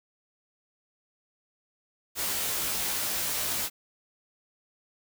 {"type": "noise with comb filter", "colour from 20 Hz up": "white", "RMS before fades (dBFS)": -30, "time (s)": [2.15, 3.7], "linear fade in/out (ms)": 50, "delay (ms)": 15, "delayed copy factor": 0.7, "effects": []}